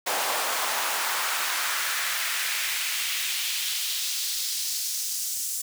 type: noise with high-pass filter sweep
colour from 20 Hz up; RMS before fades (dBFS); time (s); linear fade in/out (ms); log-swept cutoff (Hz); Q
pink; -28; 0.06-5.62; 10; 670 to 7200; 1.4
effects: none